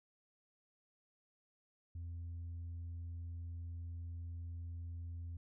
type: tone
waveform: sine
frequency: 85 Hz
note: F2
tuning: 46 cents flat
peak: -40 dBFS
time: 1.95-5.37 s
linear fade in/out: 5 ms
effects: tanh soft clip ceiling -41 dBFS